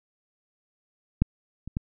clicks, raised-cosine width 5 ms, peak -7 / -24 / -15 dBFS, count 3, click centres 1.22 / 1.676 / 1.769 s, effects none

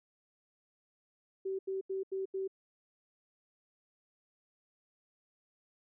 sine tone bursts, 384 Hz, G4, 36 cents flat, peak -33 dBFS, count 5, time 1.45-2.478 s, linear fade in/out 10 ms, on 140 ms, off 82 ms, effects none

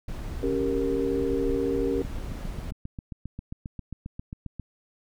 brown noise, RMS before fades -34 dBFS, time 0.08-2.71 s, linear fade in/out 5 ms
sine chord, G diminished, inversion second, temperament equal, 277.2 / 392 / 466.2 Hz, Db4 / G4 / Bb4, 0 / 0 / 0 cents, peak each -28 dBFS, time 0.43-2.02 s, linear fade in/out 2 ms
click train, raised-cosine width 5 ms, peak -23 dBFS, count 20, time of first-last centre 2.05-4.597 s, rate 7.46 Hz
effects none

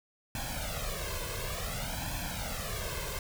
pink noise with flanger, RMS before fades -36 dBFS, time 0.35-3.19 s, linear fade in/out 2 ms, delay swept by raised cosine 1.2 to 1.93 ms, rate 0.56 Hz, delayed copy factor +0.9, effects none

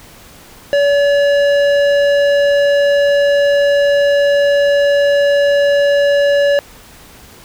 triangle tone with tanh clipping, 570 Hz, C#5, 48 cents sharp, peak -11 dBFS, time 0.73-6.59 s, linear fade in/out 0 ms, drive 18 dB, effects pink hiss -40 dBFS RMS until 7.44 s

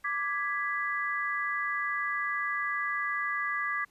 sine chord, G# diminished, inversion second, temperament equal with one note detuned, 1174.7 / 1661.2 / 1981.2 Hz, D6 / G#6 / B6, 0 / 0 / +5 cents, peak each -33 dBFS, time 0.04-3.85 s, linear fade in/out 10 ms, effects pink hiss -66 dBFS RMS until 3.9 s + resampled to 32000 Hz

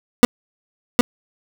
30% pulse tone with echo, 243.6 Hz, B3, 24 cents flat, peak -3 dBFS, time 0.23-0.25 s, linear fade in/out 0 ms, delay 760 ms, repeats 1, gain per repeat -3 dB, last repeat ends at 1.01 s, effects none

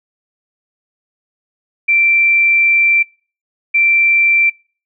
sine tone bursts at uneven times, 2349 Hz, D7, in tune, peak -9 dBFS, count 2, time 1.88-3.03 / 3.74-4.5 s, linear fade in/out 10 ms, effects noise-tail reverb RT60 0.4 s tail -24 dB re dry

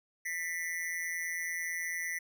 square tone with amplitude modulation, 1979 Hz, B6, 3 cents sharp, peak -31 dBFS, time 0.25-2.19 s, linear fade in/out 10 ms, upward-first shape sine, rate 169 Hz, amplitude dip 80%, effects none

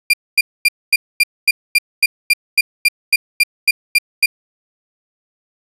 35% pulse tone bursts, 2396 Hz, D7, 34 cents sharp, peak -6 dBFS, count 16, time 0.1-4.26 s, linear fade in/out 5 ms, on 35 ms, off 240 ms, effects resampled to 32000 Hz + 7-bit

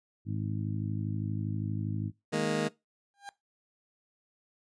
harmonic tone, 52.5 Hz, G#1, 19 cents sharp, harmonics 2 / 3 / 4 / 5 / 6, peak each -33 / -37 / -39 / -41 / -43 dBFS, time 0.25-2.12 s, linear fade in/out 50 ms
20% pulse chord, D# suspended fourth, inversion none, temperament just, 155.56 / 207.4 / 233.3 Hz, D#3 / G#3 / A#3, 0 / -2 / +2 cents, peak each -28 dBFS, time 2.32-2.69 s, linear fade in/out 20 ms
30% pulse tone with exponential growth, 803 Hz, G5, 41 cents sharp, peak -35 dBFS, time 3.14-3.29 s, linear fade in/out 0 ms, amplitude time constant 31 ms
effects noise-tail reverb RT60 0.2 s tail -20 dB re dry + resampled to 22050 Hz

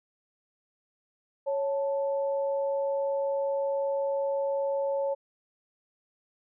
sine tone pair together, 554 / 879.4 Hz, C#5 / A5, -1 / -1 cents, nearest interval minor sixth, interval 800 cents, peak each -26 / -37 dBFS, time 1.46-5.15 s, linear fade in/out 20 ms, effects none

